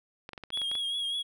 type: clicks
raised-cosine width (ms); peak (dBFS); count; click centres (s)
0.3; -25; 9; 0.291 / 0.333 / 0.378 / 0.437 / 0.504 / 0.574 / 0.617 / 0.715 / 0.753
type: tone with vibrato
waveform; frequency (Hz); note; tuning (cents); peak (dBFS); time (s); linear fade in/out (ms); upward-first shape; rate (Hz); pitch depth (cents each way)
triangle; 3300; G#7; -12; -28; 0.52-1.23; 20; triangle; 5; 50
effects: none